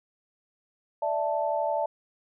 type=chord; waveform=sine; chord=D suspended second; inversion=none; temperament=equal; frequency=587.3 / 659.3 / 880 Hz; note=D5 / E5 / A5; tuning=0 / 0 / 0 cents; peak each=-29 dBFS; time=1.02-1.86 s; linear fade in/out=5 ms; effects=none